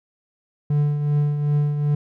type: tone with tremolo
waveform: triangle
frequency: 146.83 Hz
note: D3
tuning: in tune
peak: -13 dBFS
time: 0.7-1.95 s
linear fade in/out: 5 ms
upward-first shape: triangle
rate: 2.6 Hz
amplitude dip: 55%
effects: none